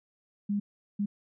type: tone bursts at uneven times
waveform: sine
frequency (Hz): 203.8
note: G#3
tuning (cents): -32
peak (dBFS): -26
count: 2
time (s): 0.49-0.6 / 0.99-1.06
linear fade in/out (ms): 10
effects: none